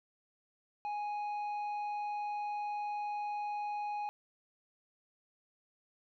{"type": "tone with tanh clipping", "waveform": "sine", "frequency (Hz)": 830.6, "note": "G#5", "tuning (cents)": 0, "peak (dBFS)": -36, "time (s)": [0.85, 4.09], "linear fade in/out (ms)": 0, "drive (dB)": 6, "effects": []}